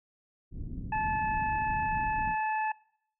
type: low-pass noise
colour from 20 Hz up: pink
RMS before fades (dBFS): -38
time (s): 0.51-2.36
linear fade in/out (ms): 50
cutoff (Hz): 260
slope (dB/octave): 24
type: harmonic tone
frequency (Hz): 867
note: A5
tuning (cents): -26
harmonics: 1 / 2 / 3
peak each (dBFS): -28 / -36 / -40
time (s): 0.92-2.72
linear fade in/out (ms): 5
effects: noise-tail reverb RT60 0.7 s tail -22 dB re dry